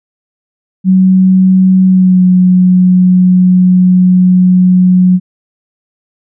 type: tone with pitch glide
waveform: sine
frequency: 187.3 to 182.71 Hz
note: F#3 to F#3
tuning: +21 to -22 cents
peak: -3 dBFS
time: 0.84-5.2 s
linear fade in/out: 50 ms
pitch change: -43 cents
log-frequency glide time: 1.85-2.24 s
effects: none